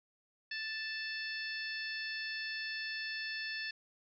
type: harmonic tone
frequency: 880 Hz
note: A5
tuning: in tune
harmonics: 2 / 3 / 4 / 5 / 6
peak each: -40 / -44 / -50 / -45 / -47 dBFS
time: 0.51-3.71 s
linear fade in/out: 5 ms
effects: none